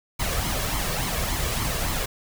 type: noise with flanger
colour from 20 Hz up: pink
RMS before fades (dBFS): -26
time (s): 0.19-2.06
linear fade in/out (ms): 10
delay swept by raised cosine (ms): 0.94 to 1.81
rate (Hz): 3.5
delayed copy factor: +0.55
effects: none